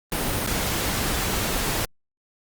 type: noise with dropouts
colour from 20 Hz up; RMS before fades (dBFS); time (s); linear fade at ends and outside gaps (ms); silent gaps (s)
pink; -25; 0.12-1.85; 1; 0.465-0.473
effects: Opus 32 kbps